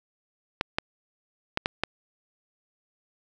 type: clicks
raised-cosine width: 0.3 ms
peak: -8 dBFS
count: 5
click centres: 0.611 / 0.785 / 1.574 / 1.659 / 1.836 s
effects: none